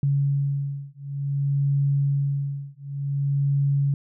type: beating tone pair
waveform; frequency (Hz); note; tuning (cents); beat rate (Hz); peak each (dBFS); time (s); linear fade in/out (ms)
sine; 140 / 140.55; C#3 / C#3; +18 / +24; 0.55; -24; 0.03-3.94; 2
effects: none